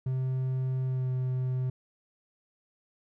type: tone with pitch glide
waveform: triangle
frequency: 130 to 128.21 Hz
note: C3 to C3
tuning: -11 to -35 cents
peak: -25 dBFS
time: 0.06-1.7 s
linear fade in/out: 5 ms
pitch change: -24 cents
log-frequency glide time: 0.85-1.12 s
effects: none